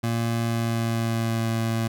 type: tone with pitch glide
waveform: 25% pulse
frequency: 115.8 to 113.61 Hz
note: A#2 to A#2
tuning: -11 to -44 cents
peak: -19 dBFS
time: 0.03-1.88 s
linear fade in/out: 10 ms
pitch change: -33 cents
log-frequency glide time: 0.41-1.48 s
effects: none